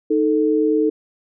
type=tone pair together; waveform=sine; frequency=311.1 / 440 Hz; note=D#4 / A4; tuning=0 / 0 cents; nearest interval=tritone; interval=600 cents; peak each=-17 dBFS; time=0.1-0.9 s; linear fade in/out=10 ms; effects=none